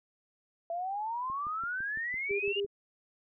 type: exponential sweep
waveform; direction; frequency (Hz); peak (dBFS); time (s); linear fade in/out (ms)
sine; up; 665 to 2890; -32; 0.7-2.6; 2
type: click train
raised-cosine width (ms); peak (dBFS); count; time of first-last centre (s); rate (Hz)
3; -38; 9; 1.3-2.647; 5.94
type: tone bursts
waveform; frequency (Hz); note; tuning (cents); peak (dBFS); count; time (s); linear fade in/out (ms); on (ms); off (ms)
sine; 402.4; G4; +45; -29; 3; 2.29-2.664; 20; 110; 22
effects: none